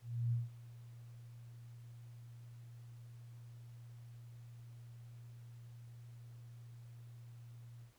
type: tone with ADSR envelope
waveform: sine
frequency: 118.3 Hz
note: A#2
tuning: 26 cents sharp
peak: -31 dBFS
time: 0.01-7.93 s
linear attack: 310 ms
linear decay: 170 ms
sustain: -20 dB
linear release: 99 ms
effects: pink hiss -71 dBFS RMS until 7.98 s